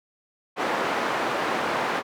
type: band-pass noise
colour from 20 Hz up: white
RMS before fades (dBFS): -26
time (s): 0.56-2.03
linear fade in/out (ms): 50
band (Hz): 260 to 1300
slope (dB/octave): 12
effects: none